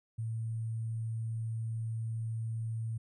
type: tone with sample-and-hold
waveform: sine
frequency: 112.8 Hz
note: A2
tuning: 44 cents sharp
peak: -33 dBFS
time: 0.18-2.98 s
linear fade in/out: 10 ms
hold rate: 8820 Hz
effects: resampled to 32000 Hz